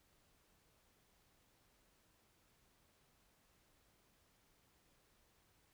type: silence
effects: pink hiss -74 dBFS RMS until 5.73 s